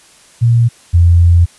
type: tone pair in turn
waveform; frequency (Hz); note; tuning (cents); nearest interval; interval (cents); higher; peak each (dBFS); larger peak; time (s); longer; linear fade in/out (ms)
sine; 117.6 / 85.84; A#2 / F2; +16 / -29; perfect fourth; 545; first; -6 / -4; second; 0.41-0.69 / 0.93-1.46; second; 20
effects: white hiss -44 dBFS RMS until 1.58 s + resampled to 24000 Hz

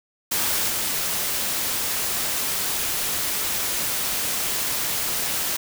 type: noise with level steps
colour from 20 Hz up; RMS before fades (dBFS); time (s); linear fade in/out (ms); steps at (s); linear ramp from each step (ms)
white; -23 / -25; 0.31-5.57; 10; 0.68; 20
effects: none

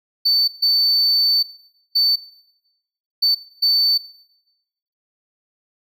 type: tone bursts at uneven times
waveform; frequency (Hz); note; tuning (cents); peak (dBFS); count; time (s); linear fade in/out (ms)
triangle; 4530; C#8; +37; -12; 5; 0.25-0.48 / 0.62-1.43 / 1.95-2.16 / 3.22-3.35 / 3.62-3.98; 10
effects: noise-tail reverb RT60 1.0 s tail -22 dB re dry

